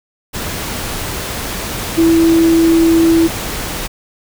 sine tone in noise, 329.6 Hz, E4, in tune, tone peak -7 dBFS, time 1.97-3.28 s, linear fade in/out 20 ms, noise pink, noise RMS -22 dBFS, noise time 0.33-3.88 s, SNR +12 dB, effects none

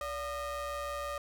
square ring-modulated tone, 320 Hz, D#4, 49 cents sharp, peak -33 dBFS, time 0.01-1.18 s, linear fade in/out 2 ms, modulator 897 Hz, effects none

